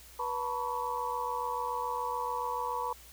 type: tone cluster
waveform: sine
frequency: 489 / 893 / 980 / 1124 Hz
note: B4 / A5 / B5 / C#6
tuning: -17 / +25 / -14 / +24 cents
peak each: -39 / -37 / -34 / -39 dBFS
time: 0.19-2.93 s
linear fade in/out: 5 ms
effects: added 60 Hz sine -56 dBFS peak until 3.12 s + white hiss -54 dBFS RMS until 3.12 s